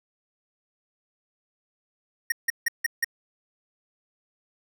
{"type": "tone bursts", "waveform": "square", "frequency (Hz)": 1864.7, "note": "A#6", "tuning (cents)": 0, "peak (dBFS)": -21, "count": 5, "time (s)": [2.3, 3.045], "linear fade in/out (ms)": 5, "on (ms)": 21, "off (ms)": 160, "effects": []}